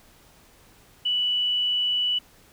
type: tone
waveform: sine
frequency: 2960 Hz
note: F#7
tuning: in tune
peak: -21 dBFS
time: 1.05-2.19 s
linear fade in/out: 10 ms
effects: pink hiss -55 dBFS RMS until 2.52 s